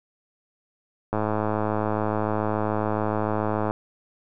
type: click train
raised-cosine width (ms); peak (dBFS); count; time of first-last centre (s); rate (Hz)
1; -11; 277; 1.13-3.709; 107
effects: none